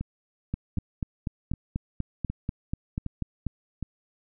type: two click trains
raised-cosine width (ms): 5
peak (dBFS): -16 / -19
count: 13 / 6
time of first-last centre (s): 0.54-3.467 / 0.01-3.827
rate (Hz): 4.1 / 1.31
effects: none